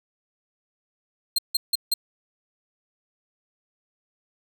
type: tone bursts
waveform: sawtooth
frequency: 4186 Hz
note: C8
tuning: in tune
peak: -16 dBFS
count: 4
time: 1.36-1.94 s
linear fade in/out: 5 ms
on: 25 ms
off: 160 ms
effects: none